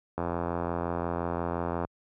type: click train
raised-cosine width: 1 ms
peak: -16 dBFS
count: 144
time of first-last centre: 0.18-1.849 s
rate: 85.7 Hz
effects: high-pass 60 Hz 12 dB/octave